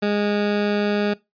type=tone; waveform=20% pulse; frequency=206.3 Hz; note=G#3; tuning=11 cents flat; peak=-14 dBFS; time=0.02-1.14 s; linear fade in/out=10 ms; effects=noise-tail reverb RT60 0.2 s tail -21 dB re dry + resampled to 11025 Hz